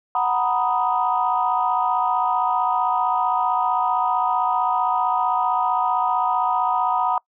sine chord, B major seventh, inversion second, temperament equal, 740 / 932.3 / 987.8 / 1244.5 Hz, F#5 / A#5 / B5 / D#6, 0 / 0 / 0 / 0 cents, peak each -22 / -24 / -23 / -24 dBFS, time 0.15-7.18 s, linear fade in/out 2 ms, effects noise-tail reverb RT60 0.1 s tail -25 dB re dry + tanh soft clip ceiling -7 dBFS

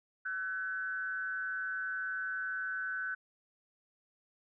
sine tone with frequency modulation, 1513 Hz, F#6, 38 cents sharp, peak -34 dBFS, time 0.25-3.15 s, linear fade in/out 10 ms, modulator 168 Hz, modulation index 0.56, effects none

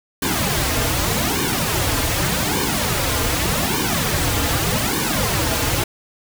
pink noise with flanger, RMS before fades -20 dBFS, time 0.22-5.84 s, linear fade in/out 5 ms, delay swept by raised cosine 1.5 to 5.4 ms, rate 0.84 Hz, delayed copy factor -0.95, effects none

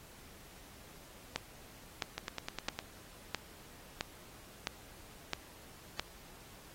two click trains, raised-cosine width 0.2 ms, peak -15 / -19 dBFS, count 8 / 7, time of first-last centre 1.36-5.996 / 2.18-2.79 s, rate 1.51 / 9.84 Hz, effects pink hiss -56 dBFS RMS until 6.74 s + AAC 48 kbps

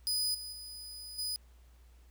sawtooth tone with level steps, 4978 Hz, D#8, in tune, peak -27 / -38 / -41 / -31 dBFS, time 0.07-1.36 s, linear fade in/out 0 ms, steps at 0.34 / 0.52 / 1.18 s, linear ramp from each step 10 ms, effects added 60 Hz sine -56 dBFS peak until 2.1 s + pink hiss -69 dBFS RMS until 2.1 s

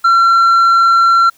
sine tone with tanh clipping, 1361 Hz, F6, 45 cents flat, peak -7 dBFS, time 0.04-1.3 s, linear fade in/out 10 ms, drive 4 dB, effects white hiss -50 dBFS RMS until 1.37 s

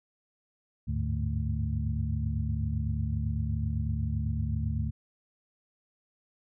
sine tone cluster, 74.2 / 96.3 / 104.2 / 147.2 / 220.6 Hz, D2 / G2 / G#2 / D3 / A3, +18 / -30 / +6 / +4 / +5 cents, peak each -31 / -40 / -32 / -35 / -37 dBFS, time 0.87-4.91 s, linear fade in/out 20 ms, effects none

